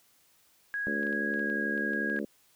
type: tone with pitch glide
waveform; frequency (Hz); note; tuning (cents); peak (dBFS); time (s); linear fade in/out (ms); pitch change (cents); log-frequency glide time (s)
sine; 1653 to 1643.5; G#6 to G#6; -9 to -19; -30; 0.74-2.19; 0; -10; 1.33-1.5
type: harmonic tone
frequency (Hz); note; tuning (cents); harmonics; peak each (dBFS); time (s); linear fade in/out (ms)
71.4; D2; -48; 3 / 4 / 5 / 6 / 7 / 8; -35 / -37 / -39 / -41 / -42 / -43; 0.87-2.25; 0
type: clicks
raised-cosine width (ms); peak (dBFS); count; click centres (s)
0.3; -34; 10; 1.031 / 1.069 / 1.128 / 1.34 / 1.394 / 1.5 / 1.778 / 1.934 / 2.099 / 2.164
effects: white hiss -65 dBFS RMS until 2.55 s